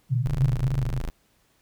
pink band-pass noise, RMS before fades -25 dBFS, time 0.09-1 s, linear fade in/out 20 ms, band 120 to 140 Hz, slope 96 dB/octave
30% pulse tone, 26.94 Hz, A0, 36 cents flat, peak -25 dBFS, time 0.26-1.1 s, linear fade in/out 0 ms
effects pink hiss -65 dBFS RMS until 1.61 s

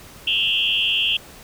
sine tone with frequency modulation, 2999 Hz, F#7, 23 cents sharp, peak -17 dBFS, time 0.27-1.17 s, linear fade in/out 5 ms, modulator 98.2 Hz, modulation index 3.4, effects pink hiss -43 dBFS RMS until 1.43 s

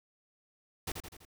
pink noise with echo, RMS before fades -36 dBFS, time 0.87-0.92 s, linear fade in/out 5 ms, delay 83 ms, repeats 4, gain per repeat -5 dB, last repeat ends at 1.252 s, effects none

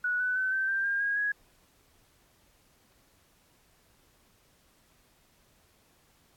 sine tone with pitch steps, 1469 / 1495.5 / 1522.6 / 1550.1 / 1578.1 / 1606.6 / 1635.6 / 1665.2 Hz, F#6 / F#6 / F#6 / G6 / G6 / G6 / G#6 / G#6, -13 / +18 / +49 / -20 / +11 / +42 / -27 / +4 cents, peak -26 dBFS, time 0.04-1.32 s, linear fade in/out 5 ms, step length 160 ms, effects pink hiss -65 dBFS RMS until 6.36 s + AAC 64 kbps

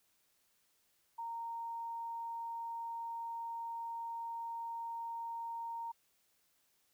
sine tone, 925 Hz, A#5, 14 cents flat, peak -39 dBFS, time 1.18-5.92 s, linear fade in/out 10 ms, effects white hiss -75 dBFS RMS until 6.93 s

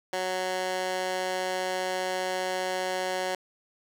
15% pulse tone with high-pass filter, 185 Hz, F#3, in tune, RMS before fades -30 dBFS, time 0.13-3.35 s, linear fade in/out 2 ms, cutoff 530 Hz, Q 0.91, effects low-pass 9000 Hz 12 dB/octave + 8-bit

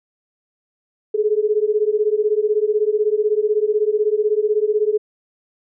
sine beating tone pair, 416.3 / 432.3 Hz, G#4 / A4, +4 / -31 cents, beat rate 16 Hz, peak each -18 dBFS, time 1.14-4.98 s, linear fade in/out 10 ms, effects none

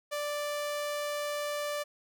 sawtooth tone, 587.3 Hz, D5, in tune, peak -28 dBFS, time 0.11-1.84 s, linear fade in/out 20 ms, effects none

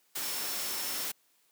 sine tone in noise, 5380 Hz, E8, 34 cents sharp, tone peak -42 dBFS, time 0.22-1.05 s, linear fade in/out 10 ms, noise white, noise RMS -35 dBFS, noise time 0.15-1.12 s, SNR -10 dB, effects white hiss -69 dBFS RMS until 1.51 s + high-pass 200 Hz 12 dB/octave

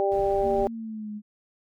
harmonic tone, 197.3 Hz, G3, 11 cents sharp, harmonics 2 / 3 / 4, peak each -24 / -26 / -27 dBFS, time 0-0.67 s, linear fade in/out 0 ms
brown noise, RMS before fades -38 dBFS, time 0.11-0.68 s, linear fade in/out 10 ms
sine tone with pitch glide, 233.1 to 210.1 Hz, A#3 to G#3, 0 to +20 cents, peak -32 dBFS, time 0.41-1.22 s, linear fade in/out 50 ms, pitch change -180 cents, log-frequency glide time 0.64-1.11 s
effects none

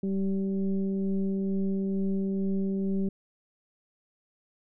sine tone with frequency modulation, 194.1 Hz, G3, 17 cents flat, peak -25 dBFS, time 0.03-3.09 s, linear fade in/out 5 ms, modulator 193 Hz, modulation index 0.75, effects none

